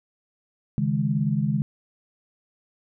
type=chord; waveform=sine; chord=C# suspended second; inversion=none; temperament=equal with one note detuned; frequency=138.59 / 156.74 / 207.7 Hz; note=C#3 / D#3 / G#3; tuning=0 / +13 / 0 cents; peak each=-25 dBFS; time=0.78-1.62 s; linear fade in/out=0 ms; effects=none